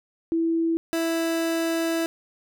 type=tone pair in turn; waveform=sine / 30% pulse; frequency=329.8 / 329.8 Hz; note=E4 / E4; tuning=+1 / +1 cents; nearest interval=unison; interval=0 cents; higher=neither; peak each=-20 dBFS; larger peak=neither; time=0.32-0.77 / 0.93-2.06 s; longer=second; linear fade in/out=0 ms; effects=none